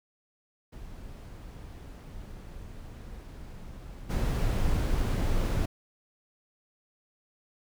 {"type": "noise with level steps", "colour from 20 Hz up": "brown", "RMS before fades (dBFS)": [-43, -27], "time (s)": [0.72, 5.66], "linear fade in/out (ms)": 10, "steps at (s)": 4.09, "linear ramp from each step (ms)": 20, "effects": []}